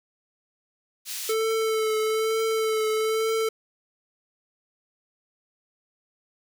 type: high-pass noise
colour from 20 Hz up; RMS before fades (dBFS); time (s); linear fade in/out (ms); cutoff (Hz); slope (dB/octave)
pink; -33; 1.05-1.35; 50; 3700; 12
type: tone with vibrato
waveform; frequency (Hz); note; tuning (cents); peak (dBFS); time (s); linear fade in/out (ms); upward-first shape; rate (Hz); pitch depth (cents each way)
square; 440; A4; 0; -23; 1.29-3.49; 5; triangle; 1.1; 26
effects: none